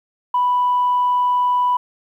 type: tone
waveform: sine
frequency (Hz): 988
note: B5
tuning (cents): 0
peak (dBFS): -13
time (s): 0.34-1.77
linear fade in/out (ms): 5
effects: tanh soft clip ceiling -10 dBFS + 9-bit